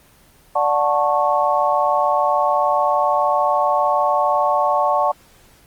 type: chord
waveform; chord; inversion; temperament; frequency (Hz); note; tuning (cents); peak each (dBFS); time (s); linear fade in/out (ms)
sine; D major seventh; none; just; 587.3 / 734.2 / 881 / 1101.2; D5 / F#5 / A5 / C#6; 0 / -14 / +2 / -12; -20; 0.55-5.12; 10
effects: pink hiss -51 dBFS RMS until 5.66 s + Opus 24 kbps